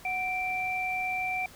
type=tone pair together; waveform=sine; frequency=739.9 / 2349 Hz; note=F#5 / D7; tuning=0 / 0 cents; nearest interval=octave + minor sixth; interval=2000 cents; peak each=-32 / -30 dBFS; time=0.05-1.46 s; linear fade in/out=2 ms; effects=pink hiss -51 dBFS RMS until 1.55 s